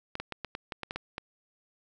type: clicks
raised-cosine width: 0.3 ms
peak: -19 dBFS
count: 10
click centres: 0.154 / 0.2 / 0.323 / 0.447 / 0.551 / 0.722 / 0.833 / 0.909 / 0.96 / 1.181 s
effects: none